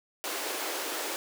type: high-pass noise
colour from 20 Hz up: pink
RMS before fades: -34 dBFS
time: 0.24-1.16 s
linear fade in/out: 0 ms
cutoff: 300 Hz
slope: 48 dB/octave
effects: none